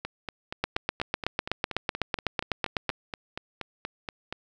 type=two click trains; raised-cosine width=0.3 ms; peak=-9 / -17 dBFS; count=19 / 19; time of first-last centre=0.64-2.893 / 0.05-4.326 s; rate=7.99 / 4.21 Hz; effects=none